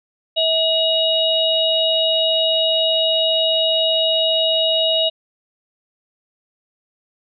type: tone cluster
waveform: sine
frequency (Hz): 644 / 2895 / 3790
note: E5 / F#7 / A#7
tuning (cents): -41 / -38 / +28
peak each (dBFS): -19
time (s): 0.36-5.1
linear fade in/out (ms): 20
effects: none